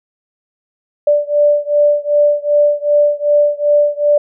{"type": "beating tone pair", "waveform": "sine", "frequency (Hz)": [586, 588.6], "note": ["D5", "D5"], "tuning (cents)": [-4, 4], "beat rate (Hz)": 2.6, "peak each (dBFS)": [-12, -13], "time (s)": [1.07, 4.18], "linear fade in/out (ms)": 5, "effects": []}